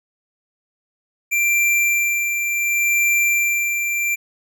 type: tone with tremolo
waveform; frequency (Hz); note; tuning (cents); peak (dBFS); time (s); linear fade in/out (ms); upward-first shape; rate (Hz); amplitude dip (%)
square; 2360; D7; +8; -15; 1.31-4.16; 20; sine; 0.69; 45
effects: none